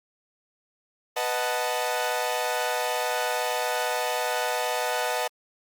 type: chord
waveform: sawtooth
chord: B dominant seventh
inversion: none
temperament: equal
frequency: 493.9 / 622.3 / 740 / 880 Hz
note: B4 / D#5 / F#5 / A5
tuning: 0 / 0 / 0 / 0 cents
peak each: -27 dBFS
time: 1.16-5.28 s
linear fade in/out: 10 ms
effects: Opus 48 kbps